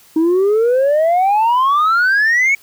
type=exponential sweep; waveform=sine; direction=up; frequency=312.2 to 2252 Hz; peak=-8 dBFS; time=0.16-2.55 s; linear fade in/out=5 ms; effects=tanh soft clip ceiling -9 dBFS + white hiss -47 dBFS RMS until 2.62 s

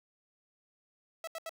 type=tone bursts; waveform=sawtooth; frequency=654 Hz; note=E5; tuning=14 cents flat; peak=-34 dBFS; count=3; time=1.24-1.494 s; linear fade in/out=2 ms; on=34 ms; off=76 ms; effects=none

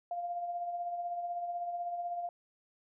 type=tone with tremolo; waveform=sine; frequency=698.5 Hz; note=F5; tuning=in tune; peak=-32 dBFS; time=0.11-2.29 s; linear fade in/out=2 ms; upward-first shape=triangle; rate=16 Hz; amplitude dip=50%; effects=none

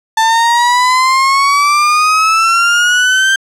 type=exponential sweep; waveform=35% pulse; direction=up; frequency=884 to 1580 Hz; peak=-6 dBFS; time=0.17-3.36 s; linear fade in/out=5 ms; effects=low-pass 8000 Hz 12 dB/octave

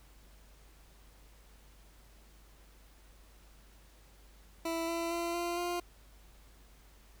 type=tone with pitch steps; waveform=20% pulse; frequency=330.7 / 335.5 / 340.4 / 345.3 / 350.4 Hz; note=E4 / E4 / F4 / F4 / F4; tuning=+6 / +31 / -44 / -20 / +6 cents; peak=-28 dBFS; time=4.65-5.8 s; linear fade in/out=5 ms; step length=230 ms; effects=added 50 Hz sine -57 dBFS peak until 7.2 s + pink hiss -63 dBFS RMS until 7.2 s

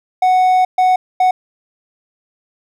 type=tone bursts at uneven times; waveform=triangle; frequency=740 Hz; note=F#5; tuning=in tune; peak=-7 dBFS; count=3; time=0.22-0.65 / 0.78-0.96 / 1.2-1.31 s; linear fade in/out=5 ms; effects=none

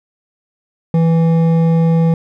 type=tone with hard clipping; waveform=sine; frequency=164.81 Hz; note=E3; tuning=in tune; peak=-11 dBFS; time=0.94-2.14 s; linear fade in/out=2 ms; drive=9 dB; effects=none

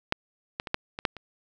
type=clicks; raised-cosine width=0.3 ms; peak=-7 / -13 / -19 / -8 / -18 / -6 / -25 dBFS; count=7; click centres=0.124 / 0.599 / 0.672 / 0.744 / 0.989 / 1.052 / 1.167 s; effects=none

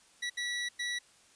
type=tone bursts at uneven times; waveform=25% pulse; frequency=1943 Hz; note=B6; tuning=29 cents flat; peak=-29 dBFS; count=3; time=0.22-0.3 / 0.37-0.69 / 0.79-0.99 s; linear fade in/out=10 ms; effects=white hiss -62 dBFS RMS until 1.35 s + resampled to 22050 Hz

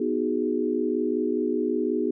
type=chord; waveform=sine; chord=G# minor seventh; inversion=first; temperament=equal; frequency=246.9 / 311.1 / 370 / 415.3 Hz; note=B3 / D#4 / F#4 / G#4; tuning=0 / 0 / 0 / 0 cents; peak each=-28 dBFS; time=0-2.11 s; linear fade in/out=5 ms; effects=none

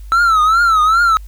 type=tone with vibrato; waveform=triangle; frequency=1318.5 Hz; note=E6; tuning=in tune; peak=-7 dBFS; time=0.12-1.17 s; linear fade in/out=0 ms; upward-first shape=triangle; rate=2.5 Hz; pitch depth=140 cents each way; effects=added 50 Hz sine -29 dBFS peak until 1.27 s + white hiss -52 dBFS RMS until 1.27 s

